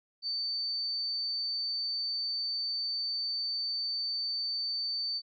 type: tone with amplitude modulation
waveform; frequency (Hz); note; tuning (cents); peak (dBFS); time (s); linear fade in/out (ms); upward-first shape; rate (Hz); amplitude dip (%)
sine; 4560; C#8; +48; -29; 0.22-5.22; 50; sine; 227; 35
effects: none